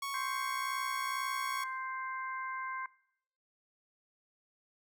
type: tone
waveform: sawtooth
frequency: 1108.7 Hz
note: C#6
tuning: in tune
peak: -32 dBFS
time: 0.02-1.64 s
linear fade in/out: 5 ms
type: harmonic tone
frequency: 523.3 Hz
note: C5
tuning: in tune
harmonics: 2 / 3 / 4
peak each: -38 / -42 / -44 dBFS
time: 0.14-2.86 s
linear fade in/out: 2 ms
effects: noise-tail reverb RT60 0.7 s tail -22 dB re dry